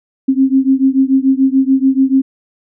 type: beating tone pair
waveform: sine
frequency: 263.9 / 270.8 Hz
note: C4 / C#4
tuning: +15 / -40 cents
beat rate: 6.9 Hz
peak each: -11 / -12 dBFS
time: 0.28-2.22 s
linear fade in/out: 10 ms
effects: none